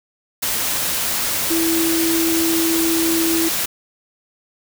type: tone in noise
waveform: sine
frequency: 329.6 Hz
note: E4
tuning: in tune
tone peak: -17 dBFS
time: 1.5-3.49 s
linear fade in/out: 10 ms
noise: white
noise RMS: -21 dBFS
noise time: 0.42-3.66 s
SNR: +1 dB
effects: none